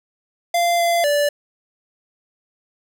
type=tone with pitch steps; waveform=square; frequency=691 / 685 / 582 Hz; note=F5 / F5 / D5; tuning=-19 / -34 / -16 cents; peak=-16 dBFS; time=0.54-1.29 s; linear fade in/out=5 ms; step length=250 ms; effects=none